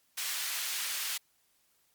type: high-pass noise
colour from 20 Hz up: pink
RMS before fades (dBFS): -35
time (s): 0.17-1.18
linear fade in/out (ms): 10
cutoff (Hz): 2100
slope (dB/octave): 12
effects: white hiss -71 dBFS RMS until 1.94 s + Opus 48 kbps